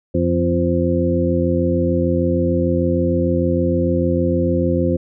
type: harmonic tone with a mistuned harmonic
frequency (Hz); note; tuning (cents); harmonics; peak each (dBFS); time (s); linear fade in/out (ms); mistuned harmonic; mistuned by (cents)
86.6; F2; -14; 1 / 2 / 3 / 4 / 6; -21 / -21 / -21 / -21 / -21; 0.14-4.97; 10; 1; +30
effects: none